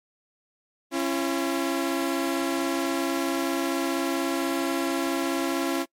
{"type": "tone pair together", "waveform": "sawtooth", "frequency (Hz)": [273.8, 338.2], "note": ["C#4", "E4"], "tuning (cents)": [-21, 44], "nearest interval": "major third", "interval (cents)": 365, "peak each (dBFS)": -23, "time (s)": [0.91, 5.86], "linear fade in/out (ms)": 50, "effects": ["noise-tail reverb RT60 0.1 s tail -25 dB re dry", "MP3 64 kbps"]}